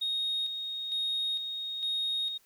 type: tone with tremolo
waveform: sine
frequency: 3729 Hz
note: A#7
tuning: in tune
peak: -27 dBFS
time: 0.01-2.38 s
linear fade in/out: 10 ms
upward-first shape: square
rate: 1.1 Hz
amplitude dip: 50%
effects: tanh soft clip ceiling -25 dBFS + white hiss -65 dBFS RMS until 2.45 s